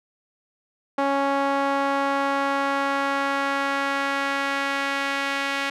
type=tone with band-pass filter sweep; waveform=sawtooth; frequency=277.2 Hz; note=C#4; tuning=in tune; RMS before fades=-24 dBFS; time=0.98-5.7 s; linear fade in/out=5 ms; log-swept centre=850 to 2200 Hz; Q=1.2; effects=none